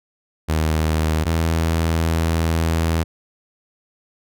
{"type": "tone pair in turn", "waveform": "sawtooth", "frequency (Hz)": [78.7, 81.81], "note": ["D#2", "E2"], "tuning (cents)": [20, -13], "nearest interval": "minor second", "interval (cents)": 67, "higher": "second", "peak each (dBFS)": -13, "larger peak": "neither", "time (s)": [[0.48, 1.25], [1.25, 3.04]], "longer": "second", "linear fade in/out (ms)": 20, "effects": []}